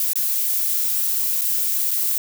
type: noise with dropouts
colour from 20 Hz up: violet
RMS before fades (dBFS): -21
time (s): 0-2.18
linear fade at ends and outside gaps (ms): 1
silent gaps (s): 0.133-0.156 / 1.411-1.417 / 1.909-1.913
effects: none